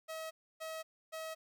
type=tone bursts; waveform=sawtooth; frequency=640 Hz; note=D#5; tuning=49 cents sharp; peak=-37 dBFS; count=3; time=0.08-1.35 s; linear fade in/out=20 ms; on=230 ms; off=290 ms; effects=none